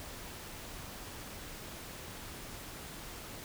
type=silence; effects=pink hiss -46 dBFS RMS until 3.44 s